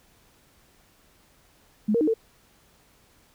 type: tone with pitch steps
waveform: sine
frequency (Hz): 211.7 / 467.2 / 308.6 / 448.6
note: G#3 / A#4 / D#4 / A4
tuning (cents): +33 / +4 / -14 / +34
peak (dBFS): -19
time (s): 1.88-2.14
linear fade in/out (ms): 10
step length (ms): 65
effects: pink hiss -60 dBFS RMS until 3.34 s